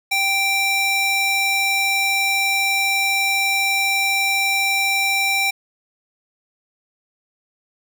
square tone with high-pass filter, 784 Hz, G5, in tune, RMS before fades -19 dBFS, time 0.11-5.51 s, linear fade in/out 10 ms, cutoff 1700 Hz, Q 2.3, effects none

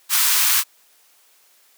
white high-pass noise, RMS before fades -17 dBFS, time 0.09-0.64 s, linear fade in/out 50 ms, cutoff 940 Hz, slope 48 dB/octave, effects white hiss -56 dBFS RMS until 1.77 s + high-pass 400 Hz 12 dB/octave

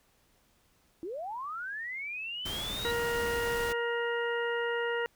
sine linear sweep, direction up, 311.1 to 3936 Hz, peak -35 dBFS, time 1.03-2.91 s, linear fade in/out 0 ms
pink noise, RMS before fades -39 dBFS, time 2.45-3.73 s, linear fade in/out 10 ms
harmonic tone, 471.1 Hz, A#4, 18 cents sharp, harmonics 1 / 2 / 3 / 4 / 6, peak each -31 / -38 / -37 / -36 / -43 dBFS, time 2.85-5.06 s, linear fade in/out 0 ms
effects pink hiss -68 dBFS RMS until 5.15 s

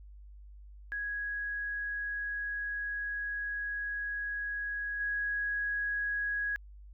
sine tone with level steps, 1661.2 Hz, G#6, in tune, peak -33 / -30 dBFS, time 0.92-6.56 s, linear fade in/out 0 ms, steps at 5 s, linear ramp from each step 5 ms, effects added 50 Hz sine -48 dBFS peak until 6.93 s

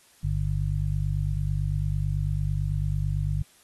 harmonic tone, 49 Hz, G1, in tune, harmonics 1 / 2 / 3, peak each -28 / -28 / -28 dBFS, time 0.23-3.43 s, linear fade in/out 10 ms, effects white hiss -58 dBFS RMS until 3.63 s + AAC 32 kbps

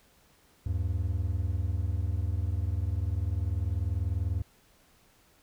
triangle tone pair together, 77.78 / 98 Hz, D#2 / G2, 0 / 0 cents, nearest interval major third, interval 400 cents, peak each -28 / -28 dBFS, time 0.66-4.42 s, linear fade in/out 5 ms, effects pink hiss -63 dBFS RMS until 5.42 s

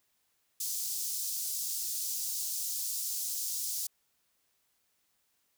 pink high-pass noise, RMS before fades -35 dBFS, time 0.6-3.87 s, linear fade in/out 5 ms, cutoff 5300 Hz, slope 24 dB/octave, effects white hiss -75 dBFS RMS until 5.57 s

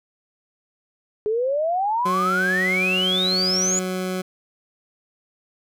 sine exponential sweep, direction up, 415.3 to 7040 Hz, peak -19 dBFS, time 1.26-3.79 s, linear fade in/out 0 ms
20% pulse tone, 185 Hz, F#3, in tune, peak -19 dBFS, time 2.05-4.22 s, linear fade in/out 10 ms
effects none

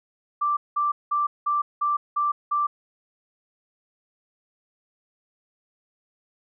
sine tone bursts, 1174.7 Hz, D6, in tune, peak -20 dBFS, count 7, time 0.41-2.67 s, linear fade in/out 10 ms, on 160 ms, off 190 ms, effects none

